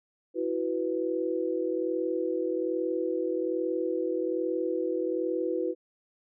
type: chord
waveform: sine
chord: E suspended second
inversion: none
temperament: just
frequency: 329.6 / 370.8 / 494.4 Hz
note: E4 / F#4 / B4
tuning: 0 / +4 / +2 cents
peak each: -31 dBFS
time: 0.34-5.75 s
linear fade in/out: 50 ms
effects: none